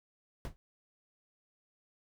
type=noise with exponential decay; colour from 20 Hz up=brown; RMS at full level=-29 dBFS; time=0.45-0.56 s; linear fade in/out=0 ms; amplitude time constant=23 ms; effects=none